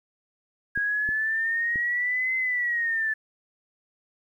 sine exponential two-way sweep, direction up then down, 1637 to 2060 to 1740 Hz, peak -23 dBFS, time 0.75-3.14 s, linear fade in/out 10 ms, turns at 2.36 s
clicks, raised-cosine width 3 ms, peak -25 dBFS, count 3, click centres 0.776 / 1.09 / 1.758 s
effects 10-bit

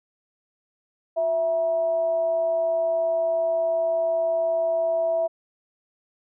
sine tone with frequency modulation, 659.3 Hz, E5, in tune, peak -20 dBFS, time 1.16-5.28 s, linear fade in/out 20 ms, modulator 298 Hz, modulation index 0.21, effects none

